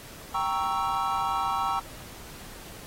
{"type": "chord", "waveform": "triangle", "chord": "G diminished seventh", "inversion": "none", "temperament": "equal", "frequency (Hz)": [784, 932.3, 1108.7, 1318.5], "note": ["G5", "Bb5", "Db6", "Fb6"], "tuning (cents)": [0, 0, 0, 0], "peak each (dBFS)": -29, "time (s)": [0.34, 1.8], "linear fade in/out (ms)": 10, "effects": ["pink hiss -45 dBFS RMS until 2.86 s", "AAC 48 kbps"]}